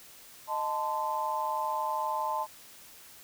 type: chord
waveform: sine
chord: A diminished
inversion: second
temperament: equal with one note detuned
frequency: 622.3 / 880 / 1032.7 Hz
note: Eb5 / A5 / C6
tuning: 0 / 0 / -23 cents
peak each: -37 / -31 / -33 dBFS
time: 0.47-2.47 s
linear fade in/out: 50 ms
effects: white hiss -52 dBFS RMS until 3.23 s